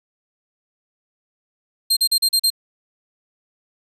sawtooth tone bursts, 4186 Hz, C8, in tune, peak -11 dBFS, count 6, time 1.9-2.503 s, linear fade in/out 10 ms, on 68 ms, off 39 ms, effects resampled to 32000 Hz

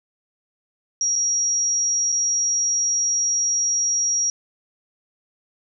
sine tone with dropouts, 5680 Hz, F8, 28 cents sharp, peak -18 dBFS, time 1.01-4.3 s, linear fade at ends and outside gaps 1 ms, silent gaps 1.156-1.16 / 2.12-2.124 s, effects none

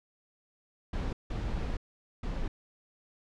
brown noise bursts at uneven times, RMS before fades -33 dBFS, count 3, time 0.93-1.13 / 1.3-1.77 / 2.23-2.48 s, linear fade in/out 5 ms, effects low-pass 5000 Hz 12 dB/octave

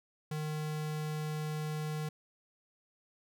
square tone, 153.3 Hz, D#3, 25 cents flat, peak -35 dBFS, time 0.31-2.09 s, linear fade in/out 5 ms, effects none

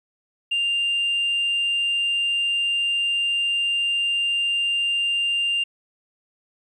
sine tone, 2794 Hz, F7, in tune, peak -18 dBFS, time 0.51-5.64 s, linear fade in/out 10 ms, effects tanh soft clip ceiling -17 dBFS + 10-bit

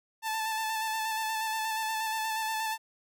sawtooth tone with vibrato, 880 Hz, A5, in tune, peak -26 dBFS, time 0.22-2.78 s, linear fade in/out 50 ms, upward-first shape square, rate 8.4 Hz, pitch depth 19 cents each way, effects none

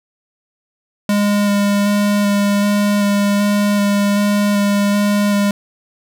square tone with vibrato, 203.8 Hz, G#3, 32 cents flat, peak -13 dBFS, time 1.09-5.51 s, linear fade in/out 2 ms, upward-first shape square, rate 1.3 Hz, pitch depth 10 cents each way, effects none

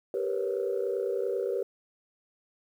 sine tone cluster, 391.4 / 458.9 / 489.1 / 552 Hz, G4 / A#4 / B4 / C#5, -3 / -27 / -17 / -7 cents, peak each -30 / -36 / -31 / -35 dBFS, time 0.14-1.63 s, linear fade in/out 2 ms, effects tanh soft clip ceiling -19 dBFS + 10-bit

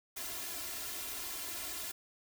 white noise with comb filter, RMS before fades -41 dBFS, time 0.16-1.92 s, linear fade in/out 10 ms, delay 2.9 ms, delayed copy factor +0.95, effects none

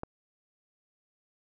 click, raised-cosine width 1 ms, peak -21 dBFS, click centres 0.034 s, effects none

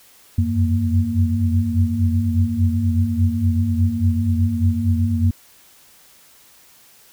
sine tone cluster, 88.5 / 92 / 96.9 / 232.8 Hz, F2 / F#2 / G2 / A#3, +23 / -9 / -20 / -2 cents, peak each -21 dBFS, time 0.38-5.31 s, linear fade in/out 5 ms, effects white hiss -50 dBFS RMS until 7.12 s

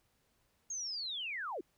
sine linear sweep, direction down, 6600 to 286 Hz, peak -37 dBFS, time 0.7-1.61 s, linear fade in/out 5 ms, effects pink hiss -75 dBFS RMS until 1.77 s

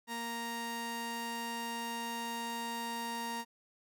sawtooth tone pair together, 233.1 / 932.3 Hz, A#3 / A#5, 0 / 0 cents, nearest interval 2 octaves, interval 2400 cents, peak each -38 / -34 dBFS, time 0.07-3.45 s, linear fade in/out 50 ms, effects none

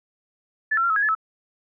sine tone with pitch steps, 1740 / 1351 / 1379 / 1292 / 1650 / 1720 / 1302 Hz, A6 / E6 / F6 / E6 / G#6 / A6 / E6, -20 / +42 / -22 / -35 / -12 / -40 / -22 cents, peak -18 dBFS, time 0.71-1.151 s, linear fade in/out 10 ms, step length 63 ms, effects none

